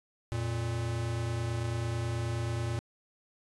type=tone pair together; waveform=square; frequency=87.31 / 116.54 Hz; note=F2 / A#2; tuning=0 / 0 cents; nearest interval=perfect fourth; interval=500 cents; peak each=-38 / -32 dBFS; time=0.32-2.79 s; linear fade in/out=0 ms; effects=resampled to 24000 Hz